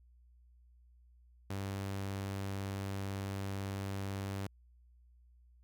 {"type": "tone", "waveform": "sawtooth", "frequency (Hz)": 98, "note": "G2", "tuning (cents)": 0, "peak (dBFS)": -33, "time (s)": [1.5, 4.47], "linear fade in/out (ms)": 5, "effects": ["added 60 Hz sine -60 dBFS peak until 5.63 s"]}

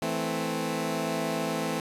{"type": "chord", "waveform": "15% pulse", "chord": "A minor", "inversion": "second", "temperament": "equal with one note detuned", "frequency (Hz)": [164.81, 220, 260.9], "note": ["E3", "A3", "C4"], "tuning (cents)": [0, 0, -5], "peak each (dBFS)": -26, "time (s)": [0.02, 1.8], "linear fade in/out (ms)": 2, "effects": ["resampled to 32000 Hz"]}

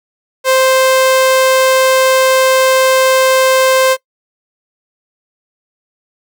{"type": "tone", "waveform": "sawtooth", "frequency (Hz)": 523, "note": "C5", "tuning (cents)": -1, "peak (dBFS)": -4, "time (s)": [0.44, 3.97], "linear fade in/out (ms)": 50, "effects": ["noise-tail reverb RT60 0.1 s tail -20 dB re dry"]}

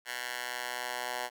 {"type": "tone with high-pass filter sweep", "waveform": "10% pulse", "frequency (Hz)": 123.47, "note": "B2", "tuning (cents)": 0, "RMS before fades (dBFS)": -37, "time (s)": [0.05, 1.3], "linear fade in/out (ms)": 50, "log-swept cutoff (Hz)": [1500, 890], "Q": 1.4, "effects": []}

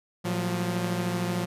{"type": "tone cluster", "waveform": "sawtooth", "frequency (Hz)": [113.2, 176, 189.2], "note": ["A2", "F3", "F#3"], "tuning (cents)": [50, 14, 39], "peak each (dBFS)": [-29, -24, -31], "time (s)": [0.24, 1.46], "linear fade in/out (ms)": 20, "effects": ["resampled to 32000 Hz"]}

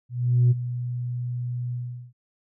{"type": "tone with ADSR envelope", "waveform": "sine", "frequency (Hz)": 122.6, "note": "B2", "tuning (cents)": -12, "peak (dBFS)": -12, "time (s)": [0.09, 2.13], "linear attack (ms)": 420, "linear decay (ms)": 25, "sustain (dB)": -14, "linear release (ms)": 400, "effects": ["tanh soft clip ceiling -12 dBFS"]}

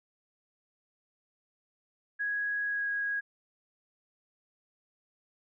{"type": "tone with pitch glide", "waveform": "sine", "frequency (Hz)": [1661.2, 1648.8], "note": ["G#6", "G#6"], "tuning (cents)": [0, -13], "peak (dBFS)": -29, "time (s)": [2.19, 3.21], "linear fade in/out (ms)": 20, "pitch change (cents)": -13, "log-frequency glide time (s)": [2.65, 2.87], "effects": []}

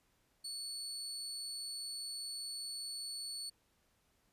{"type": "tone", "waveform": "30% pulse", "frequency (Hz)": 4435, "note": "C#8", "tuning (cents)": 0, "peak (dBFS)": -38, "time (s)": [0.44, 3.5], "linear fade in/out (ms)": 10, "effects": ["pink hiss -75 dBFS RMS until 4.32 s", "resampled to 32000 Hz"]}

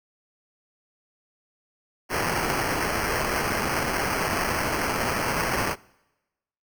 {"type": "noise with sample-and-hold", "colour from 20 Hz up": "white", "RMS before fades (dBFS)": -26, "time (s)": [2.09, 5.76], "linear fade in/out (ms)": 50, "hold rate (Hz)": 3675, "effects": ["noise-tail reverb RT60 1.0 s tail -24 dB re dry"]}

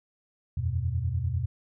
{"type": "chord", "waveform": "sine", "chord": "E suspended second", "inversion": "none", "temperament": "equal", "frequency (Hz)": [82.41, 92.5, 123.47], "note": ["E2", "F#2", "B2"], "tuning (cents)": [0, 0, 0], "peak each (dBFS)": -30, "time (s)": [0.57, 1.46], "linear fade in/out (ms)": 5, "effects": []}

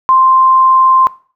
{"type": "tone", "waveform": "sine", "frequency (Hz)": 1046.5, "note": "C6", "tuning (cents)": 0, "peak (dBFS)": -5, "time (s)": [0.09, 1.07], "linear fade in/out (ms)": 0, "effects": ["noise-tail reverb RT60 0.4 s tail -19 dB re dry"]}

